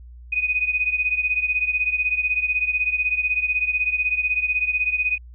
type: beating tone pair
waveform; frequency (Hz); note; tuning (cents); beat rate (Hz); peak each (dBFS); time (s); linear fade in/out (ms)
sine; 2489 / 2505; D#7 / D#7; 0 / +11; 16; -21 / -24; 0.32-5.18; 10
effects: added 60 Hz sine -39 dBFS peak until 5.34 s